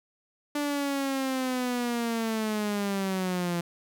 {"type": "linear sweep", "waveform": "sawtooth", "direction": "down", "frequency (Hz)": [293.7, 170.3], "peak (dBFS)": -23, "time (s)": [0.55, 3.61], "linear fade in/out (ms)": 5, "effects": []}